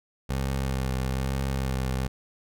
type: tone with vibrato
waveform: 20% pulse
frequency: 66 Hz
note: C2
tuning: 16 cents sharp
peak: -21 dBFS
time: 0.29-2.08 s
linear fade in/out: 10 ms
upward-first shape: sine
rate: 1.1 Hz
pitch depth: 31 cents each way
effects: none